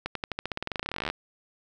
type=accelerating click train; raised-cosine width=0.3 ms; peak=-14 dBFS; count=28; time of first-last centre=0.06-1.1 s; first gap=93 ms; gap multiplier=0.92; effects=none